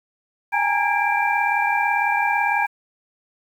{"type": "tone cluster", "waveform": "sine", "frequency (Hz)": [805, 843, 929, 1632, 2353], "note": ["G5", "G#5", "A#5", "G#6", "D7"], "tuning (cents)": [46, 26, -6, -31, 3], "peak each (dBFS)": -24, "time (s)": [0.52, 2.67], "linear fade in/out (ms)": 20, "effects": ["8-bit"]}